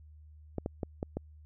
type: clicks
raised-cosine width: 2 ms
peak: -20 dBFS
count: 5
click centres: 0.583 / 0.661 / 0.832 / 1.029 / 1.17 s
effects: added 76 Hz sine -51 dBFS peak until 1.45 s